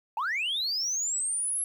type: linear sweep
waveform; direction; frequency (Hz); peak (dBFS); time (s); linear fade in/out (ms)
sine; up; 814 to 11175; -25; 0.17-1.64; 2
effects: tanh soft clip ceiling -25 dBFS + 10-bit